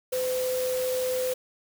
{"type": "tone in noise", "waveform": "sine", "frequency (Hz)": 509, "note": "C5", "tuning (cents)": -48, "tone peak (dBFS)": -25, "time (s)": [0.12, 1.34], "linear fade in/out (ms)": 10, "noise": "white", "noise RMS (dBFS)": -36, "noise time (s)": [0.12, 1.34], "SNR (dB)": 8, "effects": []}